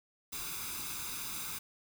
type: noise with comb filter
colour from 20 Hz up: white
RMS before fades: -40 dBFS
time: 0.32-1.59 s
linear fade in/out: 10 ms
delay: 0.81 ms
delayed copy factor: +0.7
effects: none